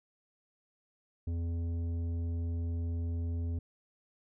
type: tone with tanh clipping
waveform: sine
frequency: 84.4 Hz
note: E2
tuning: 41 cents sharp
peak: -33 dBFS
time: 1.27-3.59 s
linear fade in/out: 5 ms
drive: 10 dB
effects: none